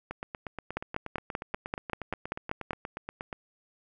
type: two click trains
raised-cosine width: 0.5 ms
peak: -15 / -21 dBFS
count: 11 / 28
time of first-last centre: 0.77-2.708 / 0.11-3.328 s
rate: 5.16 / 8.39 Hz
effects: none